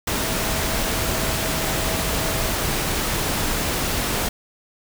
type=tone in noise; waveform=sine; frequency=648 Hz; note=E5; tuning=30 cents flat; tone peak=-33 dBFS; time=0.22-2.52 s; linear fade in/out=5 ms; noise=pink; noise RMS=-23 dBFS; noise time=0.07-4.29 s; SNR=-13 dB; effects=none